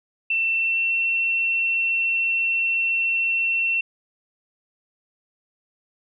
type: tone with pitch glide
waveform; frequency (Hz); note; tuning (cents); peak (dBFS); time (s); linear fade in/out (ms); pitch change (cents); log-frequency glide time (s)
sine; 2685 to 2707; E7 to E7; +31 to +45; -19; 0.3-3.81; 5; +14; 0.52-0.95
effects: none